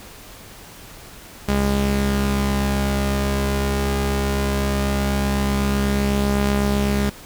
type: tone pair together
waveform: sawtooth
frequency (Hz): 68 / 203.8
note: C#2 / G#3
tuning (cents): -33 / -32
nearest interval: octave + perfect fifth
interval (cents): 1901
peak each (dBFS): -17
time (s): 1.48-7.1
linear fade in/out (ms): 10
effects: pink hiss -41 dBFS RMS until 7.25 s